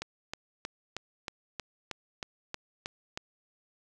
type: click train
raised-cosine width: 0.2 ms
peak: -18 dBFS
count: 11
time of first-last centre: 0.02-3.175 s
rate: 3.17 Hz
effects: 9-bit